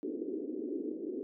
pink band-pass noise, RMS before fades -38 dBFS, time 0.03-1.23 s, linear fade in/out 0 ms, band 270 to 420 Hz, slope 48 dB/octave, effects none

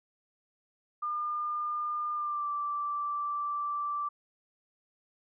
sine tone with pitch glide, 1206 to 1169 Hz, D6 to D6, +46 to -8 cents, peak -30 dBFS, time 1.02-4.09 s, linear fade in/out 10 ms, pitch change -54 cents, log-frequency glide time 2.14-2.48 s, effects none

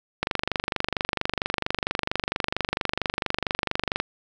click train, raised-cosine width 0.3 ms, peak -7 dBFS, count 93, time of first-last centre 0.23-4 s, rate 24.4 Hz, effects none

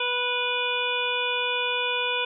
harmonic tone with a mistuned harmonic, 491.2 Hz, B4, 9 cents flat, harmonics 1 / 2 / 3 / 5 / 6 / 7, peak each -31 / -31 / -33 / -28 / -32 / -31 dBFS, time 0-2.25 s, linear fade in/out 5 ms, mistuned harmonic 7, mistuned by +15 cents, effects none

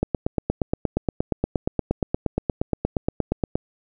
click train, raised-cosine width 2 ms, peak -7 dBFS, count 31, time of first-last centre 0.03-3.555 s, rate 8.51 Hz, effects none

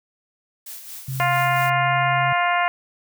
blue noise with tremolo, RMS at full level -35 dBFS, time 0.66-1.7 s, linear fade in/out 5 ms, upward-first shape sine, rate 4.4 Hz, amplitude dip 50%
sine tone with pitch glide, 132.7 to 133.85 Hz, C3 to C3, +25 to +40 cents, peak -25 dBFS, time 1.08-2.33 s, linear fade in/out 5 ms, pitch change +15 cents, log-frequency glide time 1.62-1.96 s
harmonic tone, 351 Hz, F4, 9 cents sharp, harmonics 2 / 3 / 4 / 5 / 6 / 7 / 8, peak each -21 / -23 / -26 / -27 / -26 / -32 / -33 dBFS, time 1.2-2.68 s, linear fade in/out 0 ms
effects none

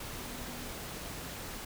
sine tone in noise, 244.4 Hz, B3, 18 cents flat, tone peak -48 dBFS, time 0.17-0.68 s, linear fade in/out 5 ms, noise pink, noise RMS -42 dBFS, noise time 0-1.65 s, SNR -9 dB, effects none

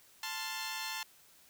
10% pulse chord, F major, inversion first, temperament equal, 880 / 1046.5 / 1396.9 Hz, A5 / C6 / F6, 0 / 0 / 0 cents, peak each -31 / -34 / -37 dBFS, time 0.23-1.03 s, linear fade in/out 2 ms, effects white hiss -62 dBFS RMS until 1.49 s

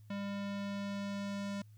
square tone with low-pass filter sweep, 200.3 Hz, G3, 38 cents sharp, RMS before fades -39 dBFS, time 0.1-1.62 s, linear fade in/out 5 ms, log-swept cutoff 3500 to 6800 Hz, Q 1, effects added 106 Hz sine -54 dBFS peak until 1.77 s + white hiss -75 dBFS RMS until 1.77 s

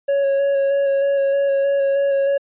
triangle tone with vibrato, 554.4 Hz, C#5, in tune, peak -13 dBFS, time 0.08-2.38 s, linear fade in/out 10 ms, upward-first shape square, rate 3.2 Hz, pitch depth 12 cents each way, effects resampled to 8000 Hz

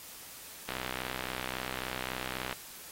click train, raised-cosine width 0.3 ms, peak -19 dBFS, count 118, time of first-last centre 0.69-2.527 s, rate 63.7 Hz, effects white hiss -48 dBFS RMS until 2.91 s + AAC 48 kbps

